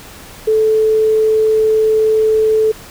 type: tone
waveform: sine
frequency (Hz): 436.5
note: A4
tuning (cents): -14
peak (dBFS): -9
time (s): 0.47-2.72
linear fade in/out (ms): 10
effects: pink hiss -36 dBFS RMS until 2.9 s